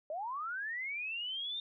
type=linear sweep; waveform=sine; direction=up; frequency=585 to 3654 Hz; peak=-36 dBFS; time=0.1-1.6 s; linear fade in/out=2 ms; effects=none